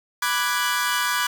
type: chord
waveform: sawtooth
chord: G# half-diminished seventh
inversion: first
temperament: equal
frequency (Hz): 987.8 / 1174.7 / 1480 / 1661.2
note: B5 / D6 / F#6 / G#6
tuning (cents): 0 / 0 / 0 / 0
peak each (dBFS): -23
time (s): 0.22-1.27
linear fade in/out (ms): 5
effects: 7-bit